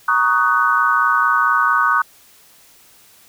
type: chord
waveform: sine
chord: D# minor seventh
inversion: second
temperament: just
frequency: 933.4 / 1120.1 / 1244.5 / 1493.4 Hz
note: A#5 / C#6 / D#6 / F#6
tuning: +2 / +18 / 0 / +16 cents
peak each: -23 / -18 / -17 / -17 dBFS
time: 0.08-2.02 s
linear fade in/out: 5 ms
effects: white hiss -49 dBFS RMS until 3.28 s